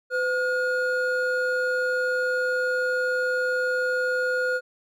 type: tone pair together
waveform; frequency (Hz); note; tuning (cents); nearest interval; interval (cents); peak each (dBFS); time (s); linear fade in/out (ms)
triangle; 507 / 1434; B4 / F6; +45 / +45; octave + tritone; 1800; -23; 0.1-4.61; 50
effects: none